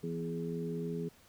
harmonic tone with a mistuned harmonic, 83.6 Hz, E2, 25 cents sharp, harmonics 2 / 3 / 4 / 5, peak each -37 / -42 / -47 / -39 dBFS, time 0.03-1.09 s, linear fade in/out 10 ms, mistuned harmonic 3, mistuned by -15 cents, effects pink hiss -62 dBFS RMS until 1.28 s

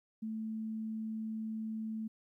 sine tone, 220 Hz, A3, in tune, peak -36 dBFS, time 0.22-2.08 s, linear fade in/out 10 ms, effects 13-bit

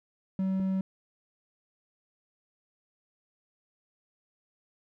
triangle tone pair in turn, 190.3 / 190.3 Hz, F#3 / F#3, +49 / +49 cents, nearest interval unison, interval 0 cents, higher neither, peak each -24 / -24 dBFS, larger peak neither, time 0.39-0.6 / 0.6-0.81 s, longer neither, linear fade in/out 2 ms, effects none

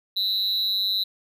triangle tone with amplitude modulation, 3951 Hz, B7, in tune, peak -16 dBFS, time 0.16-1.04 s, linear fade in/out 10 ms, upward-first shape sine, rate 197 Hz, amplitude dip 95%, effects none

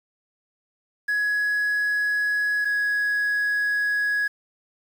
triangle tone pair in turn, 1677 / 1669.9 Hz, G#6 / G#6, +16 / +9 cents, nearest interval unison, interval 7 cents, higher first, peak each -18 dBFS, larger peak neither, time 1.08-2.65 / 2.65-4.28 s, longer second, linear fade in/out 10 ms, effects tanh soft clip ceiling -15 dBFS + 8-bit

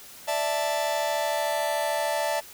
45% pulse chord, D suspended second, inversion none, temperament just, 587.3 / 660.7 / 881 Hz, D5 / E5 / A5, 0 / +4 / +2 cents, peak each -29 dBFS, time 0.27-2.41 s, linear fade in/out 20 ms, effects white hiss -46 dBFS RMS until 2.53 s

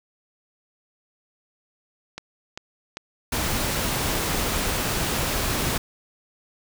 click train, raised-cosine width 0.2 ms, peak -16 dBFS, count 6, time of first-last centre 2.18-4.156 s, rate 2.53 Hz
pink noise, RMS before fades -25 dBFS, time 3.32-5.78 s, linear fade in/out 5 ms
effects none

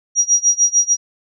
sine tone with tremolo, 5740 Hz, F8, 47 cents sharp, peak -8 dBFS, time 0.15-0.97 s, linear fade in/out 50 ms, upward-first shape sine, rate 6.7 Hz, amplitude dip 95%, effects none

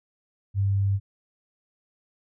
sine tone, 98.8 Hz, G2, 14 cents sharp, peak -20 dBFS, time 0.54-1 s, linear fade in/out 50 ms, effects none

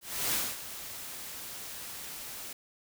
white noise with ADSR envelope, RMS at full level -29 dBFS, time 0.01-2.53 s, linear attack 320 ms, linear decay 230 ms, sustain -13 dB, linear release 4 ms, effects none

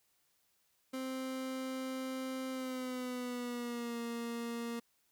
30% pulse tone with pitch glide, 261.3 to 234.1 Hz, C4 to A#3, -2 to +8 cents, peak -35 dBFS, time 0.93-4.8 s, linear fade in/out 10 ms, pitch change -190 cents, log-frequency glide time 2.51-3.99 s, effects white hiss -75 dBFS RMS until 5.11 s

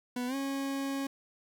40% pulse tone with pitch glide, 246.9 to 274 Hz, B3 to C#4, 0 to -20 cents, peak -31 dBFS, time 0.16-1.07 s, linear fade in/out 5 ms, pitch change +180 cents, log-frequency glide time 0.27-0.35 s, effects 11-bit

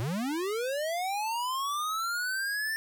square linear sweep, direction up, 104.6 to 1794 Hz, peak -30 dBFS, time 0-2.76 s, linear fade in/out 0 ms, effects none

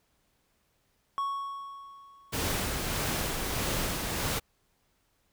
triangle tone with exponential decay, 1108.7 Hz, C#6, in tune, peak -25 dBFS, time 1.18-2.75 s, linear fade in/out 0 ms, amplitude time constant 340 ms
pink noise with tremolo, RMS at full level -30 dBFS, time 2.32-4.4 s, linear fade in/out 20 ms, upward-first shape sine, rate 1.6 Hz, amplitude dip 30%
effects pink hiss -72 dBFS RMS until 5.32 s

